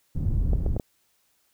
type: low-pass noise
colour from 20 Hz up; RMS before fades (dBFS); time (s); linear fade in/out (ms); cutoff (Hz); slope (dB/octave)
pink; -24; 0.15-0.78; 10; 120; 12
type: clicks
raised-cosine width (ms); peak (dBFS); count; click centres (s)
2; -16; 4; 0.533 / 0.663 / 0.765 / 0.798
effects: white hiss -68 dBFS RMS until 1.53 s